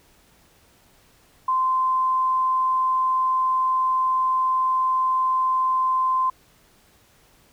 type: tone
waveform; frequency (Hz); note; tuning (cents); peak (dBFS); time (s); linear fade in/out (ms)
sine; 1037; C6; -16; -18; 1.48-6.3; 5
effects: pink hiss -57 dBFS RMS until 7.52 s